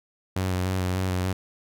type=tone with vibrato; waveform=sawtooth; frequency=92.5 Hz; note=F#2; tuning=in tune; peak=-20 dBFS; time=0.36-1.33 s; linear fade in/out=5 ms; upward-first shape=square; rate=3.4 Hz; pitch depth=22 cents each way; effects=none